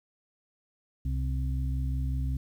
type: harmonic tone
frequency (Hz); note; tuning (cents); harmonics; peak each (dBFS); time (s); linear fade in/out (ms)
65.4; C2; 0; 1 / 2 / 4; -28 / -33 / -41; 1.05-2.37; 5
effects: 10-bit